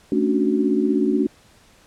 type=chord; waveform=sine; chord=D major seventh; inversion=second; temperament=equal; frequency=220 / 277.2 / 293.7 / 370 Hz; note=A3 / C#4 / D4 / F#4; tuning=0 / 0 / 0 / 0 cents; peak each=-22 dBFS; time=0.12-1.27 s; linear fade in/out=2 ms; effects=pink hiss -53 dBFS RMS until 1.86 s + low-pass 10000 Hz 12 dB/octave